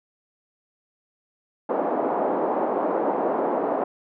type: band-pass noise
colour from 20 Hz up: white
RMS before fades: -24 dBFS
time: 1.69-3.84 s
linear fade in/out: 5 ms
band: 260 to 840 Hz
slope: 24 dB/octave
effects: none